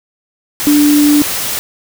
sine tone in noise, 293.8 Hz, D4, 1 cent sharp, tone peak -6 dBFS, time 0.67-1.22 s, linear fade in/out 0 ms, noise white, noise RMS -18 dBFS, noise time 0.6-1.59 s, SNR +9 dB, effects none

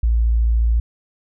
sine tone, 57 Hz, A#1, 38 cents flat, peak -13 dBFS, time 0.03-0.8 s, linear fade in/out 5 ms, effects none

